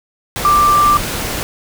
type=tone in noise; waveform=sine; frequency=1180 Hz; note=D6; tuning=8 cents sharp; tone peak=-8 dBFS; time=0.45-0.97 s; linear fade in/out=0 ms; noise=pink; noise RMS=-21 dBFS; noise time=0.36-1.43 s; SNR=+10 dB; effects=none